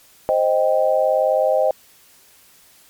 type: chord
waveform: sine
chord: C minor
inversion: none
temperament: equal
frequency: 523.3 / 622.3 / 784 Hz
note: C5 / Eb5 / G5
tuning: 0 / 0 / 0 cents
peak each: -18 / -17 / -22 dBFS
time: 0.29-1.71 s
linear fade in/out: 0 ms
effects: white hiss -51 dBFS RMS until 2.89 s + MP3 96 kbps